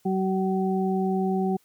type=harmonic tone; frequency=189.5 Hz; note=F#3; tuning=42 cents sharp; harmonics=1 / 2 / 4; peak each=-24 / -27 / -30 dBFS; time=0.05-1.57 s; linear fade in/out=10 ms; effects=white hiss -64 dBFS RMS until 1.64 s